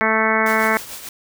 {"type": "harmonic tone", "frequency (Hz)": 220, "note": "A3", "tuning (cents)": 0, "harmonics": [1, 2, 3, 4, 5, 6, 7, 8, 9, 10], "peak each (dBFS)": [-24, -24, -24, -24, -24, -24, -24, -24, -24, -24], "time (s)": [0.01, 0.77], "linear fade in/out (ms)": 0}
{"type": "noise with tremolo", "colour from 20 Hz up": "white", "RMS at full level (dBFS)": -31, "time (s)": [0.46, 1.09], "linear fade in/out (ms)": 2, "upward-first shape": "triangle", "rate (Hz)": 6.8, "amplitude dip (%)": 60}
{"effects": []}